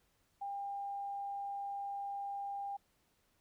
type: tone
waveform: sine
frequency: 800 Hz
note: G5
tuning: 35 cents sharp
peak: -38 dBFS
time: 0.41-2.77 s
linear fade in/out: 10 ms
effects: pink hiss -75 dBFS RMS until 3.4 s